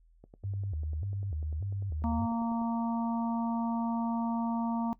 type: click train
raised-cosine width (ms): 2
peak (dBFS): -37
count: 25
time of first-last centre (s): 0.24-2.616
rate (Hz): 10.1
type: tone with vibrato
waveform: sine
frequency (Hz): 87.31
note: F2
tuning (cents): 0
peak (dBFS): -32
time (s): 0.43-2.27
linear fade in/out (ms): 20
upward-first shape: square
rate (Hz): 1.7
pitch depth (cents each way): 220
type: harmonic tone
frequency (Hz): 231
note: A#3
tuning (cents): -16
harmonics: 1 / 3 / 4 / 5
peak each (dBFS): -29 / -40 / -37 / -44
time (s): 2.04-4.93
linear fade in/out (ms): 0
effects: noise-tail reverb RT60 0.1 s tail -18 dB re dry + added 41 Hz sine -59 dBFS peak until 4.99 s